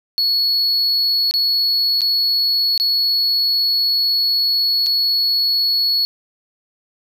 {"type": "tone with dropouts", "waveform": "triangle", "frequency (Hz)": 4378, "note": "C#8", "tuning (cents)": -22, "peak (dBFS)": -13, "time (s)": [0.18, 6.05], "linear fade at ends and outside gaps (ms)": 0, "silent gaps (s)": [[1.311, 1.339], [2.008, 2.017], [2.777, 2.799], [4.862, 4.867]], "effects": []}